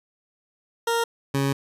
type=tone pair in turn; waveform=20% pulse; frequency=464.2 / 138.01 Hz; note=A#4 / C#3; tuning=-7 / -7 cents; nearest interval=octave + major sixth; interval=2100 cents; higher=first; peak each=-16 dBFS; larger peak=neither; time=0.87-1.04 / 1.34-1.53 s; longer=second; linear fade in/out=5 ms; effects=resampled to 32000 Hz